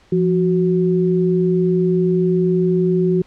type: tone pair together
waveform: sine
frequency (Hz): 172.6 / 369.8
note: F3 / F#4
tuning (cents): -20 / -1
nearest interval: octave + minor second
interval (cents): 1319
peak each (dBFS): -16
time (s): 0.12-3.22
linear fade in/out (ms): 5
effects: pink hiss -52 dBFS RMS until 3.26 s + low-pass 5000 Hz 12 dB/octave